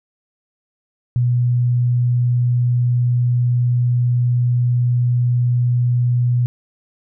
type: tone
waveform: sine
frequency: 122.3 Hz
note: B2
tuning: 16 cents flat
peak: -13 dBFS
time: 1.16-6.46 s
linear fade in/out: 0 ms
effects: none